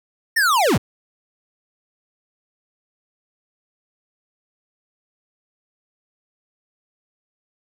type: linear sweep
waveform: square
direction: down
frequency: 1864.7 to 58 Hz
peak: -15 dBFS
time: 0.36-0.78 s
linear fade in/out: 10 ms
effects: none